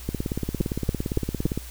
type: two click trains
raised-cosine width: 3 ms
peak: -13 / -9 dBFS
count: 27 / 4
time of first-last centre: 0.09-1.576 / 0.61-1.455 s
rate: 17.5 / 3.55 Hz
effects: added 60 Hz sine -38 dBFS peak until 1.7 s + white hiss -44 dBFS RMS until 1.7 s